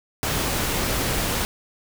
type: noise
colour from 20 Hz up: pink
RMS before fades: -24 dBFS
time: 0.23-1.45 s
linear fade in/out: 0 ms
effects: none